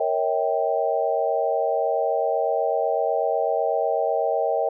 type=chord; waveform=sine; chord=A# diminished seventh; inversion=none; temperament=equal with one note detuned; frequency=466.2 / 554.4 / 642.3 / 784 Hz; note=A#4 / C#5 / E5 / G5; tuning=0 / 0 / -45 / 0 cents; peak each=-26 / -26 / -24 / -26 dBFS; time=0-4.69 s; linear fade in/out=5 ms; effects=none